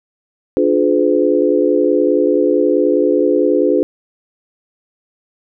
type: chord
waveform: sine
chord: D diminished seventh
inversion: none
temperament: just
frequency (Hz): 293.7 / 352.4 / 422.9 / 507.5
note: D4 / F4 / Ab4 / Cb5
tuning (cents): 0 / +16 / +31 / +47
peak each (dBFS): -16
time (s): 0.57-3.83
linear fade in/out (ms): 0
effects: none